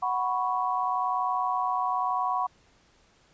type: chord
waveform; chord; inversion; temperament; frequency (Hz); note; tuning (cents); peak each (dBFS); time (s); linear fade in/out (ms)
sine; F# suspended fourth; none; equal; 740 / 987.8 / 1108.7; F#5 / B5 / C#6; 0 / 0 / 0; -29; 0.02-2.47; 10
effects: pink hiss -62 dBFS RMS until 3.33 s + resampled to 16000 Hz